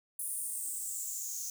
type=noise with high-pass filter sweep; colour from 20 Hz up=blue; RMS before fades=-38 dBFS; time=0.19-1.5 s; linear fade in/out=2 ms; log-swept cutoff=10000 to 6200 Hz; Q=7; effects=none